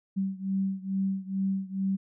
sine beating tone pair, 192.2 / 194.5 Hz, G3 / G3, -34 / -13 cents, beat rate 2.3 Hz, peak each -29 / -31 dBFS, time 0.16-1.97 s, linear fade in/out 20 ms, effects none

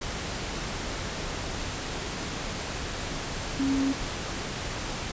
sine tone in noise, 271.2 Hz, C#4, 38 cents flat, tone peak -23 dBFS, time 3.59-3.93 s, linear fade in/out 10 ms, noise pink, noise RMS -33 dBFS, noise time 0.01-5.12 s, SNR +7 dB, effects resampled to 16000 Hz

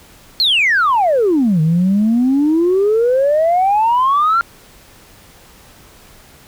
sine exponential two-way sweep, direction down then up, 4366 to 153.4 to 1399 Hz, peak -9 dBFS, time 0.4-4.41 s, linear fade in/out 0 ms, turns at 1.61 s, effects tanh soft clip ceiling -7 dBFS + pink hiss -44 dBFS RMS until 6.47 s

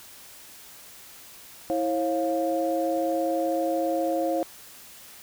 sine tone cluster, 325.6 / 542 / 702 Hz, E4 / C#5 / F5, -21 / -39 / +9 cents, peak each -27 / -26 / -28 dBFS, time 1.7-4.43 s, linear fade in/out 0 ms, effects tanh soft clip ceiling -13 dBFS + white hiss -47 dBFS RMS until 5.22 s

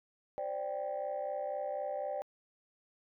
sine chord, C suspended second, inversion none, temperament equal, 523.3 / 587.3 / 784 Hz, C5 / D5 / G5, 0 / 0 / 0 cents, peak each -40 / -36 / -39 dBFS, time 0.38-2.22 s, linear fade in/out 0 ms, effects tanh soft clip ceiling -28 dBFS

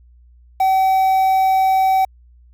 triangle tone with quantisation, 763 Hz, G5, 47 cents flat, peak -10 dBFS, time 0.6-2.05 s, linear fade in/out 5 ms, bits 6, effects added 60 Hz sine -45 dBFS peak until 2.53 s

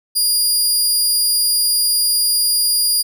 20% pulse tone with amplitude modulation, 4835 Hz, D8, 50 cents sharp, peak -6 dBFS, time 0.15-3.03 s, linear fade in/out 20 ms, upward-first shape sine, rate 216 Hz, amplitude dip 35%, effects none

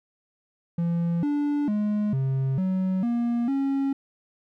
triangle tone with pitch steps, 170 / 291.1 / 209.4 / 133.7 / 187.4 / 236.9 / 274 Hz, F3 / D4 / G#3 / C3 / F#3 / A#3 / C#4, -46 / -15 / +15 / +38 / +22 / +28 / -20 cents, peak -20 dBFS, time 0.78-3.93 s, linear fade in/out 5 ms, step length 450 ms, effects none

